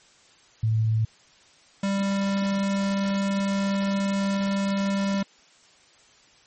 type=tone pair in turn; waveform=sine / square; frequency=110.7 / 197.24 Hz; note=A2 / G3; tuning=+11 / +11 cents; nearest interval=minor seventh; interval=1000 cents; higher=second; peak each=-19 / -23 dBFS; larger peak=first; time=0.63-1.05 / 1.83-5.23 s; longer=second; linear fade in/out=5 ms; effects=white hiss -56 dBFS RMS until 6.46 s + MP3 32 kbps